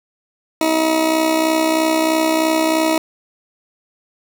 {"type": "tone with amplitude modulation", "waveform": "20% pulse", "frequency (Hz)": 319, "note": "D#4", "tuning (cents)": 43, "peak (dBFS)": -7, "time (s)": [0.61, 2.98], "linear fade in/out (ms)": 2, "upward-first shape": "sine", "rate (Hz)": 63.1, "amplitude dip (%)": 50, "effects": []}